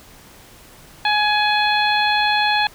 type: harmonic tone with a mistuned harmonic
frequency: 839 Hz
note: G#5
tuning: 17 cents sharp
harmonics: 1 / 2 / 3 / 4 / 5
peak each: -18 / -21 / -23 / -24 / -25 dBFS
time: 1.05-2.67 s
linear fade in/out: 2 ms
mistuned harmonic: 4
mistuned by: +18 cents
effects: pink hiss -45 dBFS RMS until 2.74 s